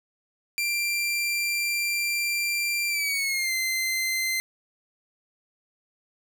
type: tone with pitch glide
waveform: sawtooth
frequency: 2367 to 2073 Hz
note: D7 to C7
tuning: +13 to -17 cents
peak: -21 dBFS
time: 0.58-4.4 s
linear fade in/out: 0 ms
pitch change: -230 cents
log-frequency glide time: 2.88-3.53 s
effects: none